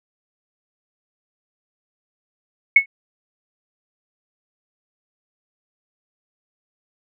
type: tone with exponential decay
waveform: sine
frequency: 2200 Hz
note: C#7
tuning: 14 cents flat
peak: -3 dBFS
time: 2.76-2.86 s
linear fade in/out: 5 ms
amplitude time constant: 20 ms
effects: none